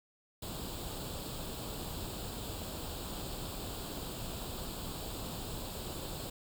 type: noise with comb filter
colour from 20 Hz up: pink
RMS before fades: -41 dBFS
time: 0.42-6.3 s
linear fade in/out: 5 ms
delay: 0.25 ms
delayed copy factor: +0.7
effects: none

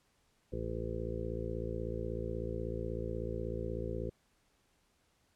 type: harmonic tone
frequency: 56.3 Hz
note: A1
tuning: 40 cents sharp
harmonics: 1 / 2 / 3 / 4 / 6 / 7 / 8 / 9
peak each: -41 / -42 / -46 / -46 / -45 / -43 / -45 / -43 dBFS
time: 0.52-4.1 s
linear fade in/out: 10 ms
effects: pink hiss -73 dBFS RMS until 5.35 s + low-pass 11000 Hz 12 dB/octave

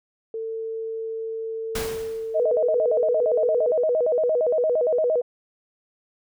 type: tone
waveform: sine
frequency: 447.8 Hz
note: A4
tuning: 30 cents sharp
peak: -27 dBFS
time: 0.34-3.71 s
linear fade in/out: 2 ms
type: noise with exponential decay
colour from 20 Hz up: pink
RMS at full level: -27 dBFS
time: 1.75-2.44 s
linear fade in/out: 5 ms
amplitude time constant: 150 ms
type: tone with vibrato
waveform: sine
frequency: 554.4 Hz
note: C#5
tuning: in tune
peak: -18 dBFS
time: 2.34-5.22 s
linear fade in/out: 20 ms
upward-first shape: square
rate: 8.7 Hz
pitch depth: 220 cents each way
effects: none

